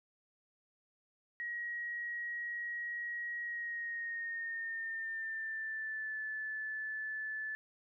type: tone with pitch glide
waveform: sine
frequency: 1899 to 1741.4 Hz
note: A#6 to A6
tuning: +32 to -18 cents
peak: -37 dBFS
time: 1.4-7.55 s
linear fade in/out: 0 ms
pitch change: -150 cents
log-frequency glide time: 3.42-6.18 s
effects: none